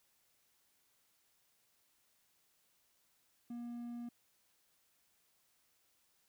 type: tone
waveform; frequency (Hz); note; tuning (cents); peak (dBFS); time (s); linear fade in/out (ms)
triangle; 238.3; A#3; +38; -40; 3.5-4.09; 5
effects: white hiss -75 dBFS RMS until 6.28 s